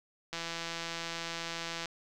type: click train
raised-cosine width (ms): 0.2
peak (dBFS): -20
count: 256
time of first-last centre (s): 0.33-1.857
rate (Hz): 167
effects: none